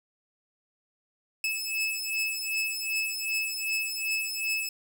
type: beating tone pair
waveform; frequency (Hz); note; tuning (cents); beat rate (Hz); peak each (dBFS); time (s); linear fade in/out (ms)
sawtooth; 2600 / 2602.6; E7 / E7; -24 / -23; 2.6; -28; 1.44-4.69; 2
effects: none